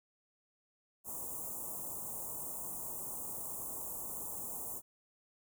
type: band-stop noise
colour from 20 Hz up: white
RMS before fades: -42 dBFS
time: 1.04-4.82 s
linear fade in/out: 50 ms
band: 1100 to 7100 Hz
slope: 48 dB/octave
effects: none